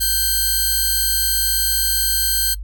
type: tone pair together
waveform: 5% pulse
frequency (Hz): 1568 / 4213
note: G6 / C8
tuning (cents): 0 / +11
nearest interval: octave + perfect fourth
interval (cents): 1711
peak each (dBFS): -11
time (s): 0-2.55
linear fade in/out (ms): 20
effects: noise-tail reverb RT60 0.1 s tail -21 dB re dry + added 50 Hz sine -26 dBFS peak until 2.63 s